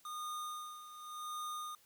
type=tone with tremolo; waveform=square; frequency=1225 Hz; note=D#6; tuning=27 cents flat; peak=-40 dBFS; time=0.05-1.75 s; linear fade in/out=2 ms; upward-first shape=sine; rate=0.89 Hz; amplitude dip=70%; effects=white hiss -67 dBFS RMS until 1.85 s